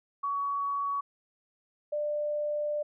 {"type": "tone pair in turn", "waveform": "sine", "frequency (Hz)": [1126, 594.2], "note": ["C#6", "D5"], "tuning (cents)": [27, 20], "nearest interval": "major seventh", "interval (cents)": 1107, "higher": "first", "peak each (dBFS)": -28, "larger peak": "neither", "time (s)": [[0.23, 1.01], [1.92, 2.83]], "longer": "second", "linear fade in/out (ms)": 10, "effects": []}